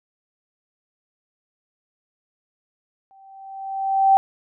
sine tone with exponential growth, 777 Hz, G5, 16 cents flat, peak -9 dBFS, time 3.11-4.17 s, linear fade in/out 0 ms, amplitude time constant 230 ms, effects none

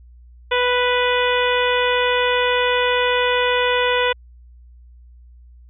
harmonic tone, 493.9 Hz, B4, in tune, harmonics 1 / 2 / 3 / 4 / 5 / 6 / 7, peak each -19 / -22 / -24 / -25 / -26 / -27 / -27 dBFS, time 0.51-4.13 s, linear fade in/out 10 ms, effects added 60 Hz sine -42 dBFS peak until 5.69 s

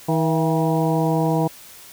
harmonic tone with a mistuned harmonic, 160 Hz, D#3, 49 cents sharp, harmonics 1 / 2 / 3 / 4 / 5 / 6, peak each -20 / -23 / -25 / -26 / -27 / -28 dBFS, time 0.08-1.48 s, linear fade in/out 10 ms, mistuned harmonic 4, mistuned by +69 cents, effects white hiss -43 dBFS RMS until 1.92 s

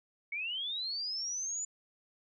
sine linear sweep, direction up, 2200 to 7040 Hz, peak -34 dBFS, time 0.32-1.65 s, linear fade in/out 5 ms, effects none

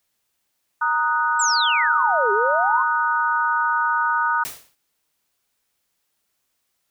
sine chord, D# minor, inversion second, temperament equal, 932.3 / 1244.5 / 1480 Hz, A#5 / D#6 / F#6, 0 / 0 / 0 cents, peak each -22 dBFS, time 0.81-4.44 s, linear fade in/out 10 ms
sine exponential two-way sweep, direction down then up, 7910 to 392 to 1099 Hz, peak -20 dBFS, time 1.39-2.83 s, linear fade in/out 10 ms, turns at 2.32 s
white noise with exponential decay, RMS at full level -28 dBFS, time 4.45-4.75 s, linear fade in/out 0 ms, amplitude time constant 64 ms
effects white hiss -73 dBFS RMS until 6.9 s

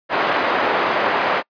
pink band-pass noise, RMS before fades -19 dBFS, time 0.09-1.43 s, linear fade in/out 50 ms, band 520 to 1800 Hz, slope 12 dB/octave, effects noise-tail reverb RT60 0.1 s tail -26 dB re dry + resampled to 11025 Hz

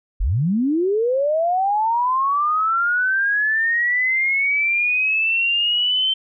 sine linear sweep, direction up, 32.65 to 3106 Hz, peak -16 dBFS, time 0.2-6.14 s, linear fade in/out 10 ms, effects none

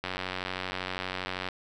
click train, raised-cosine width 0.3 ms, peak -16 dBFS, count 135, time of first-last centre 0.04-1.487 s, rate 92.6 Hz, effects none

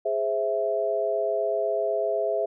sine chord, Ab augmented, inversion none, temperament equal, 415.3 / 523.3 / 659.3 Hz, Ab4 / C5 / E5, 0 / 0 / 0 cents, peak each -28 / -30 / -25 dBFS, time 0.05-2.46 s, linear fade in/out 10 ms, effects none

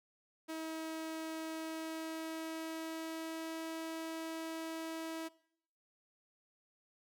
sawtooth tone with pitch glide, 320.3 to 324.2 Hz, E4 to E4, -50 to -29 cents, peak -36 dBFS, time 0.48-5.29 s, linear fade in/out 20 ms, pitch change +21 cents, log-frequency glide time 1.46-3.64 s, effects noise-tail reverb RT60 0.7 s tail -22 dB re dry

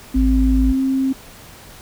sine tone with pitch glide, 261.6 to 265.9 Hz, C4 to C4, 0 to +28 cents, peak -15 dBFS, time 0.14-1.13 s, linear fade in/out 10 ms, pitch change +28 cents, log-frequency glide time 0.64-0.81 s
sine tone, 53.6 Hz, A1, 45 cents flat, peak -14 dBFS, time 0.15-0.73 s, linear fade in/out 20 ms
effects pink hiss -41 dBFS RMS until 1.81 s

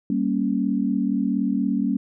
sine chord, G diminished, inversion none, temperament equal, 196 / 233.1 / 277.2 Hz, G3 / Bb3 / Db4, 0 / 0 / 0 cents, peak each -24 dBFS, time 0.1-1.97 s, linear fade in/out 2 ms, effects none

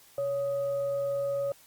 sine tone with frequency modulation, 560 Hz, C#5, 18 cents sharp, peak -27 dBFS, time 0.18-1.52 s, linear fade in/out 2 ms, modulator 689 Hz, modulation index 0.22, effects white hiss -57 dBFS RMS until 1.66 s + Opus 48 kbps

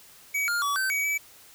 square tone with pitch steps, 2269 / 1409 / 1140 / 1543 / 2264 / 2296 Hz, C#7 / F6 / C#6 / G6 / C#7 / D7, +40 / +15 / +48 / -28 / +36 / -40 cents, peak -25 dBFS, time 0.34-1.18 s, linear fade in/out 10 ms, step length 140 ms, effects white hiss -52 dBFS RMS until 1.54 s

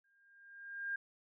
sine tone with exponential growth, 1607 Hz, G6, 43 cents sharp, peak -34 dBFS, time 0.04-0.96 s, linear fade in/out 5 ms, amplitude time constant 200 ms, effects none

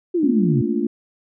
sine exponential sweep, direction down, 370 to 120.5 Hz, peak -16 dBFS, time 0.14-0.62 s, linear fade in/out 10 ms
sine chord, Bb major seventh, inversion third, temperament just, 218.5 / 233.1 / 291.4 / 349.6 Hz, A3 / Bb3 / D4 / F4, -12 / 0 / -13 / +2 cents, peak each -24 dBFS, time 0.23-0.87 s, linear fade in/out 5 ms
effects none

